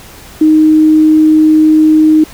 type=tone; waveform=sine; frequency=311.1 Hz; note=D#4; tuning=in tune; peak=-3 dBFS; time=0.41-2.24 s; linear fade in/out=5 ms; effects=pink hiss -34 dBFS RMS until 2.33 s